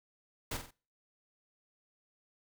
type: noise with echo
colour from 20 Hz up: pink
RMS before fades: -37 dBFS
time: 0.51-0.57 s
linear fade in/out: 5 ms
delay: 46 ms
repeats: 3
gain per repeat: -7 dB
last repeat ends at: 0.708 s
effects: noise-tail reverb RT60 0.4 s tail -24 dB re dry